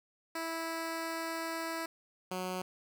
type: tone pair in turn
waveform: 10% pulse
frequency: 328 / 184.08 Hz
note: E4 / F#3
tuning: -9 / -9 cents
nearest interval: minor seventh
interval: 1000 cents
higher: first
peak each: -27 dBFS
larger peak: neither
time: 0.35-1.86 / 2.31-2.62 s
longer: first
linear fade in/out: 5 ms
effects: none